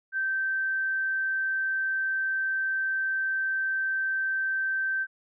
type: tone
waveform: sine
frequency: 1555 Hz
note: G6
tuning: 14 cents flat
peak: -25 dBFS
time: 0.12-5.07 s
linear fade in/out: 50 ms
effects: none